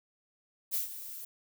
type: noise with ADSR envelope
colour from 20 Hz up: violet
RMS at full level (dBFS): -30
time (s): 0.71-1.25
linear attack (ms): 36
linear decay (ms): 130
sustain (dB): -13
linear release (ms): 4
effects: none